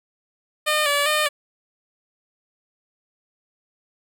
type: tone with vibrato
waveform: 10% pulse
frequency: 591 Hz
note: D5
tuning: 11 cents sharp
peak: -10 dBFS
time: 0.66-1.29 s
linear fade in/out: 20 ms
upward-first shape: square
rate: 2.5 Hz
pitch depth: 48 cents each way
effects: none